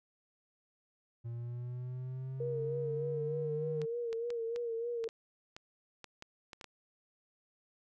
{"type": "linear sweep", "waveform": "triangle", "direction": "up", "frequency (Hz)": [116.54, 153.7], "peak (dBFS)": -36, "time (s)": [1.24, 3.86], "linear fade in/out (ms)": 20}
{"type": "tone with vibrato", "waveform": "sine", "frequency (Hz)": 466.2, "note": "A#4", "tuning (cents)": 0, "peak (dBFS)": -34, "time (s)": [2.4, 5.08], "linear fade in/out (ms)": 5, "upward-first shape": "sine", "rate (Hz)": 3.3, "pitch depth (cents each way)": 50}
{"type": "clicks", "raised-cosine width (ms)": 0.2, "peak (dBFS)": -29, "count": 12, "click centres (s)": [3.817, 4.129, 4.304, 4.561, 5.041, 5.089, 5.565, 6.043, 6.224, 6.532, 6.612, 6.643]}
{"effects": []}